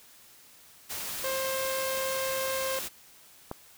white noise, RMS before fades -36 dBFS, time 0.89-2.89 s, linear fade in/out 20 ms
sawtooth tone, 530 Hz, C5, 22 cents sharp, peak -26 dBFS, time 1.24-2.79 s, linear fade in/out 2 ms
click, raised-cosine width 1 ms, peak -20 dBFS, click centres 3.514 s
effects white hiss -55 dBFS RMS until 3.77 s

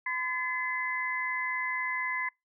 sine tone cluster, 1019 / 1722 / 2038 Hz, C6 / A6 / C7, -46 / -38 / -46 cents, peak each -35 / -36 / -31 dBFS, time 0.06-2.29 s, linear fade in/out 5 ms, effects noise-tail reverb RT60 0.2 s tail -26 dB re dry

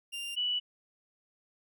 40% pulse / sine tone pair in turn, 2794 / 2955 Hz, F7 / F#7, 0 / -3 cents, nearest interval minor second, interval 97 cents, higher second, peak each -35 / -28 dBFS, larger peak second, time 0.12-0.36 / 0.36-0.6 s, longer neither, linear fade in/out 20 ms, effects none

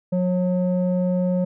square tone with low-pass filter, 181.1 Hz, F#3, 37 cents flat, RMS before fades -21 dBFS, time 0.12-1.45 s, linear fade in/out 10 ms, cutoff 460 Hz, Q 3.8, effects none

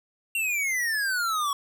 square exponential sweep, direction down, 2772 to 1108.7 Hz, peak -25 dBFS, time 0.35-1.53 s, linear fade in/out 2 ms, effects none

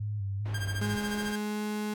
sine tone with vibrato, 101.6 Hz, G#2, 38 cents flat, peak -30 dBFS, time 0-0.96 s, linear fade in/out 10 ms, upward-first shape square, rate 2.5 Hz, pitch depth 52 cents each way
pink low-pass noise, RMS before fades -44 dBFS, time 0.45-1.33 s, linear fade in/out 10 ms, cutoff 2300 Hz, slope 12 dB/octave
sawtooth tone with tremolo, 1600 Hz, G6, 35 cents sharp, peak -30 dBFS, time 0.54-1.36 s, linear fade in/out 5 ms, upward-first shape sine, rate 14 Hz, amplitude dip 80%
35% pulse tone with pitch glide, 207.7 to 210.8 Hz, G#3 to G#3, 0 to +26 cents, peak -29 dBFS, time 0.81-1.94 s, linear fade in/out 5 ms, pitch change +26 cents, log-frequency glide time 0.98-1.63 s
effects none

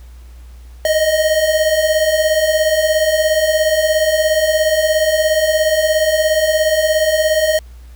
square beating tone pair, 610 / 627 Hz, D#5 / D#5, -34 / +13 cents, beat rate 17 Hz, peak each -19 / -14 dBFS, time 0.85-7.59 s, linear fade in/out 2 ms, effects added 60 Hz sine -34 dBFS peak until 7.95 s + pink hiss -51 dBFS RMS until 7.95 s

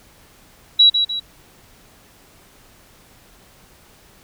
sine tone with echo, 3898 Hz, B7, 23 cents flat, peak -7 dBFS, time 0.79-0.9 s, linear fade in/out 10 ms, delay 150 ms, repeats 2, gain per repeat -7 dB, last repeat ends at 1.2 s, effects pink hiss -50 dBFS RMS until 4.23 s

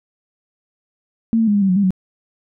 sine tone with pitch steps, 226.8 / 224.5 / 206.4 / 202.9 / 193.5 / 182.4 / 201.7 / 186.3 Hz, A#3 / A3 / G#3 / G#3 / G3 / F#3 / G3 / F#3, -47 / +35 / -10 / -40 / -22 / -24 / +50 / +12 cents, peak -12 dBFS, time 1.33-1.906 s, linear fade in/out 0 ms, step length 72 ms, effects none

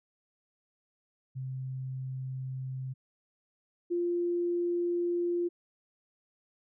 sine tone pair in turn, 130.81 / 348 Hz, C3 / F4, 0 / -6 cents, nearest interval octave + perfect fourth, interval 1694 cents, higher second, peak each -34 / -27 dBFS, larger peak second, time 1.35-2.94 / 3.9-5.49 s, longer neither, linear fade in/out 20 ms, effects none

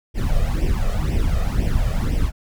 brown noise with flanger, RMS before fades -19 dBFS, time 0.14-2.32 s, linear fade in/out 50 ms, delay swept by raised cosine 0.36 to 1.66 ms, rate 2 Hz, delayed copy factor +0.8, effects none

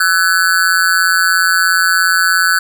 square tone with amplitude modulation, 1500 Hz, F#6, 23 cents sharp, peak -6 dBFS, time 0-2.59 s, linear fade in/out 5 ms, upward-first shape sine, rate 177 Hz, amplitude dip 100%, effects none

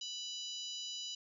harmonic tone, 987 Hz, B5, 1 cent flat, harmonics 3 / 4 / 5 / 6 / 7, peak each -44 / -46 / -48 / -50 / -51 dBFS, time 0.01-1.15 s, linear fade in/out 5 ms, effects none

